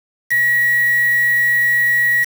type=tone with quantisation; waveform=sine; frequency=1912 Hz; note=A#6; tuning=43 cents sharp; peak=-12 dBFS; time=0.3-2.25 s; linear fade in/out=20 ms; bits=4; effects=none